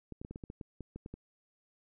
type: clicks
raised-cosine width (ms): 3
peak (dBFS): -30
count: 12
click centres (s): 0.123 / 0.215 / 0.249 / 0.31 / 0.359 / 0.438 / 0.501 / 0.612 / 0.807 / 0.96 / 1.061 / 1.14
effects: none